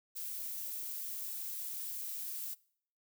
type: noise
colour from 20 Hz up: violet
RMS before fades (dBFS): -41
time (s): 0.15-2.55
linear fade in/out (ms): 20
effects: noise-tail reverb RT60 0.6 s tail -23 dB re dry